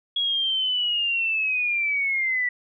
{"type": "linear sweep", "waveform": "sine", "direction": "down", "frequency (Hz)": [3335, 1951], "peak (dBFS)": -21, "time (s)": [0.16, 2.49], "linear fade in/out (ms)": 5, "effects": []}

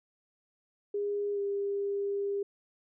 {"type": "tone with pitch glide", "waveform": "sine", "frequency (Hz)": [408.2, 401], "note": ["G#4", "G4"], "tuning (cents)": [-30, 39], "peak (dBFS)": -29, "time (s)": [0.94, 2.43], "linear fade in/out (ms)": 5, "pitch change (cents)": -31, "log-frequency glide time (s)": [1.33, 1.39], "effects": []}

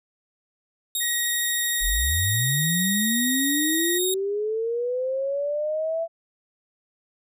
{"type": "tone with vibrato", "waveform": "10% pulse", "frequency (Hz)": 3729, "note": "A#7", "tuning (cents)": 0, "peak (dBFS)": -17, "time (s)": [0.95, 4.14], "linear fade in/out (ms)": 2, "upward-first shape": "sine", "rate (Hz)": 13, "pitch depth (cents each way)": 13}
{"type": "tone", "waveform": "triangle", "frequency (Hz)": 1898, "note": "A#6", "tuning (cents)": 31, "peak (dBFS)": -26, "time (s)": [1, 3.99], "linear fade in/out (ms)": 20}
{"type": "linear sweep", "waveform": "sine", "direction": "up", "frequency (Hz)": [31.23, 670], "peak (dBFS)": -23, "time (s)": [1.8, 6.08], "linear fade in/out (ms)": 50}
{"effects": []}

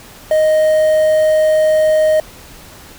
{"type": "tone with quantisation", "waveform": "triangle", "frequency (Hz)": 622.3, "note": "D#5", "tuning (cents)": 0, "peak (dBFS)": -7, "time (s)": [0.31, 2.2], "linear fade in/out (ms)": 2, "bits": 5, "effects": ["pink hiss -38 dBFS RMS until 2.98 s"]}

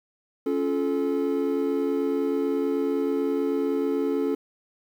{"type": "chord", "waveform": "triangle", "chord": "Db augmented", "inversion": "none", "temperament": "just", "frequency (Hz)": [277.2, 346.5, 433.1], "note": ["Db4", "F4", "A4"], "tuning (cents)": [0, -14, -27], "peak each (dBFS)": [-24, -28, -24], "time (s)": [0.46, 4.35], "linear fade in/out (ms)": 5, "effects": ["9-bit"]}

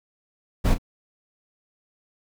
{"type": "noise with echo", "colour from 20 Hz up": "brown", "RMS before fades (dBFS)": -18, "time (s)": [0.64, 0.75], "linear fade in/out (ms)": 20, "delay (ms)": 34, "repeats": 1, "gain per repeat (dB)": -11, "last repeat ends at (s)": 0.784, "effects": []}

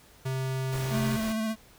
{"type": "tone", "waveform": "square", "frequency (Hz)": 131.7, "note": "C3", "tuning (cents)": 12, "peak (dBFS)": -29, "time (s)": [0.25, 1.17], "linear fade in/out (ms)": 10}
{"type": "noise", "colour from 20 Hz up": "pink", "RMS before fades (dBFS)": -39, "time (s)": [0.72, 1.33], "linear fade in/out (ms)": 10}
{"type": "tone with vibrato", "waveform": "square", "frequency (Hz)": 220, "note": "A3", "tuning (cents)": 0, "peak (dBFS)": -28, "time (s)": [0.9, 1.56], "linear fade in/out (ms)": 50, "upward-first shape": "sine", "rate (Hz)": 15, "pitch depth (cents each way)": 24}
{"effects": ["pink hiss -56 dBFS RMS until 1.78 s"]}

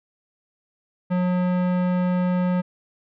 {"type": "tone with tanh clipping", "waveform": "sine", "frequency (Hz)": 180.5, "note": "F#3", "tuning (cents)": -43, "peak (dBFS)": -21, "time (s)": [1.1, 2.62], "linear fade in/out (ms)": 20, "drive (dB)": 18, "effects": []}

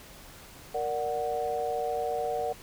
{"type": "chord", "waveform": "sine", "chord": "Bb augmented", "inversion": "none", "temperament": "equal", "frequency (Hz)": [466.2, 587.3, 740], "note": ["Bb4", "D5", "F#5"], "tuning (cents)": [0, 0, 0], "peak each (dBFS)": [-32, -34, -31], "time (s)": [0.74, 2.53], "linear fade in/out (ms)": 10, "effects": ["pink hiss -49 dBFS RMS until 2.62 s"]}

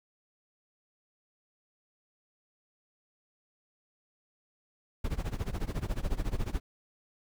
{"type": "noise with tremolo", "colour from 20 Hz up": "brown", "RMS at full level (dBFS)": -29, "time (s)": [5.04, 6.6], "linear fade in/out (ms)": 5, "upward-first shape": "sine", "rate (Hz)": 14, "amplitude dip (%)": 90, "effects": []}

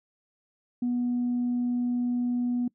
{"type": "tone", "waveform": "sine", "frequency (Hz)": 244.2, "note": "B3", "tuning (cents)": -19, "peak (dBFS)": -23, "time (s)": [0.82, 2.68], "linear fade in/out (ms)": 5, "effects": ["noise-tail reverb RT60 0.1 s tail -23 dB re dry", "tanh soft clip ceiling -21 dBFS"]}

